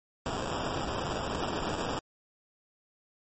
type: noise with sample-and-hold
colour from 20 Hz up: blue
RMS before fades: -33 dBFS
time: 0.26-1.99 s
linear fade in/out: 0 ms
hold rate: 2100 Hz
effects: MP3 32 kbps